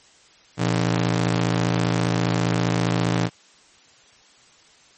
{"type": "ring-modulated tone", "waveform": "sawtooth", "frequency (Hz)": 145.1, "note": "D3", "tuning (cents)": -21, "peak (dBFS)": -12, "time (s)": [0.57, 3.3], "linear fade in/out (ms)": 50, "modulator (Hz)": 27.5, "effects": ["white hiss -53 dBFS RMS until 4.97 s", "MP3 32 kbps"]}